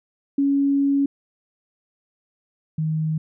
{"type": "tone pair in turn", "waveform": "sine", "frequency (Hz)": [279.1, 157.06], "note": ["C#4", "D#3"], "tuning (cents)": [12, 17], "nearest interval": "minor seventh", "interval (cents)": 995, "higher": "first", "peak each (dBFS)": [-16, -20], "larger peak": "first", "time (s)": [[0.38, 1.06], [2.78, 3.18]], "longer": "first", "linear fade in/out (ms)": 5, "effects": []}